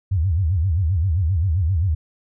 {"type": "tone with vibrato", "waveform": "sine", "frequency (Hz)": 87, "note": "F2", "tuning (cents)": -6, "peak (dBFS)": -16, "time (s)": [0.11, 1.95], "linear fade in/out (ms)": 10, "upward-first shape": "sine", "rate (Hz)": 7.6, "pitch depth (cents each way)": 240, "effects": []}